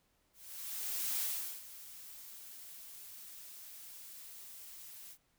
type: noise with ADSR envelope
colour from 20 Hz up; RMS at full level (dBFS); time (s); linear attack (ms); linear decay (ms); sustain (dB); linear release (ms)
blue; -35; 0.33-5.18; 860; 420; -16; 73
effects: pink hiss -75 dBFS RMS until 5.38 s